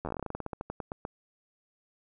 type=slowing click train; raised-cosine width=1 ms; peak=-21 dBFS; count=21; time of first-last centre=0.05-1.051 s; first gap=11 ms; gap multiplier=1.14; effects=none

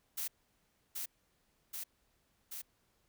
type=noise with echo; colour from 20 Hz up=blue; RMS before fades=-38 dBFS; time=0.17-0.28 s; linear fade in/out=10 ms; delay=780 ms; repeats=3; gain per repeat=-2 dB; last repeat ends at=2.62 s; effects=pink hiss -75 dBFS RMS until 3.08 s

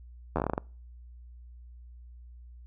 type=slowing click train; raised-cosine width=1 ms; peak=-14 dBFS; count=10; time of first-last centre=0.36-0.579 s; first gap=11 ms; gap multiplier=1.19; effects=noise-tail reverb RT60 0.4 s tail -26 dB re dry + added 60 Hz sine -46 dBFS peak until 2.66 s

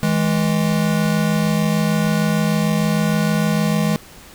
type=tone pair together; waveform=square; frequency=162.53 / 209.1 Hz; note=E3 / G#3; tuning=-24 / +12 cents; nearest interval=major third; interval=436 cents; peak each=-19 dBFS; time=0.03-3.96 s; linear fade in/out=0 ms; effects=pink hiss -42 dBFS RMS until 4.34 s

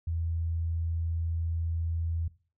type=tone; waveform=sine; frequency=82.8 Hz; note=E2; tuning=8 cents sharp; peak=-28 dBFS; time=0.07-2.28 s; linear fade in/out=5 ms; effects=noise-tail reverb RT60 0.4 s tail -19 dB re dry

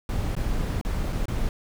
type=noise with dropouts; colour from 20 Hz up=brown; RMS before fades=-26 dBFS; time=0.09-1.49 s; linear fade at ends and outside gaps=1 ms; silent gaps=0.352-0.365 / 0.813-0.849 / 1.126-1.129 / 1.256-1.282 s; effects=none

